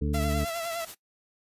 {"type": "harmonic tone", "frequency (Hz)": 73.42, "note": "D2", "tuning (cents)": 0, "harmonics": [1, 2, 3, 4, 6], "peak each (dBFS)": [-28, -31, -33, -34, -36], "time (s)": [0.01, 0.45], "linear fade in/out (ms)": 10}
{"type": "noise with tremolo", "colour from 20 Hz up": "white", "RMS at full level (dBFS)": -40, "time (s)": [0.13, 0.95], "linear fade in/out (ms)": 10, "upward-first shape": "triangle", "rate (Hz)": 12, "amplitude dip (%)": 65}
{"type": "tone with vibrato", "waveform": "sawtooth", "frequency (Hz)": 670, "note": "E5", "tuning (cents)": 28, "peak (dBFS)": -27, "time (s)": [0.14, 0.85], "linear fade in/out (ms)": 5, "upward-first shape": "sine", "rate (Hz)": 9.8, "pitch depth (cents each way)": 43}
{"effects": ["noise-tail reverb RT60 0.1 s tail -19 dB re dry", "resampled to 32000 Hz"]}